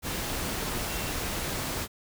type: tone in noise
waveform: sine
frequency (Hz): 2720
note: F7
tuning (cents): -46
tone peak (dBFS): -42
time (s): 0.85-1.14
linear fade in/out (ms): 50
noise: pink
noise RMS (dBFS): -32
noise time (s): 0.02-1.88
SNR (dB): -13
effects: none